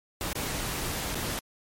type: noise with dropouts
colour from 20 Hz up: pink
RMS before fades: -32 dBFS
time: 0.21-1.39 s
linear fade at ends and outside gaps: 0 ms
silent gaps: 0.329-0.354 / 1.146-1.154 s
effects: MP3 64 kbps